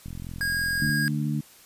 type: click train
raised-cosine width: 5 ms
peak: -25 dBFS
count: 37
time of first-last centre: 0.06-0.893 s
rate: 43.2 Hz
type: tone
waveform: square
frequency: 1634 Hz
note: G#6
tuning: 29 cents flat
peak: -25 dBFS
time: 0.41-1.08 s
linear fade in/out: 0 ms
type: harmonic tone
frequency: 74 Hz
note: D2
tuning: 14 cents sharp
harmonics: 2 / 3 / 4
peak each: -26 / -29 / -33 dBFS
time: 0.81-1.41 s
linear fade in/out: 10 ms
effects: white hiss -52 dBFS RMS until 1.65 s + resampled to 32000 Hz